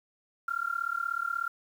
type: tone with amplitude modulation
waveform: sine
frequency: 1384 Hz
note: F6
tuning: 16 cents flat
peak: -25 dBFS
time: 0.48-1.48 s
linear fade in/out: 5 ms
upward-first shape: sine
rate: 36.5 Hz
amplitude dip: 95%
effects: 9-bit